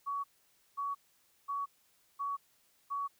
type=tone bursts; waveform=sine; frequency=1126 Hz; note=C#6; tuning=27 cents sharp; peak=-33 dBFS; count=5; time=0.06-3.08 s; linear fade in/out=20 ms; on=180 ms; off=530 ms; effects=white hiss -70 dBFS RMS until 3.19 s